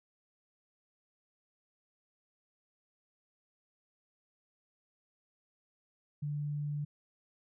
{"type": "tone", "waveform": "sine", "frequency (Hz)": 146.83, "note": "D3", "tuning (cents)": 0, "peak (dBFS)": -33, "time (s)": [6.22, 6.85], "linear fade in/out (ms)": 10, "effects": []}